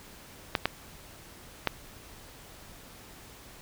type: clicks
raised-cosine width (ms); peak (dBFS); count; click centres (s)
0.3; -8; 3; 0.552 / 0.656 / 1.673
effects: pink hiss -50 dBFS RMS until 3.61 s